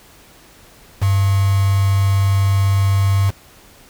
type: tone with quantisation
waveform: sine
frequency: 98 Hz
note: G2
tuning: in tune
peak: -12 dBFS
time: 1.01-3.31 s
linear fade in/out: 20 ms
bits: 4
effects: pink hiss -46 dBFS RMS until 3.89 s